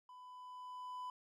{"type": "tone with level ramp", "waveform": "triangle", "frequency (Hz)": 1000, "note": "B5", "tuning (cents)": 21, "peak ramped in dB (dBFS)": [-52, -40], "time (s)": [0.09, 1.1], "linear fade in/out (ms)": 2, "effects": []}